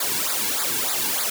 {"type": "noise with flanger", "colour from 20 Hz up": "white", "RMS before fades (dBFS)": -24, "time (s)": [0, 1.3], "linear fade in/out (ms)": 5, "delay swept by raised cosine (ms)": [0.34, 1.64], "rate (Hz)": 3.3, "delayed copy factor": -1, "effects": []}